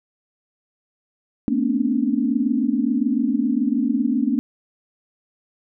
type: tone cluster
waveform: sine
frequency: 222.4 / 243.8 / 262 / 289.2 Hz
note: A3 / B3 / C4 / D4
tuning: +19 / -22 / +2 / -27 cents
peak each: -23 dBFS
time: 1.48-4.39 s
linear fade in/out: 0 ms
effects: none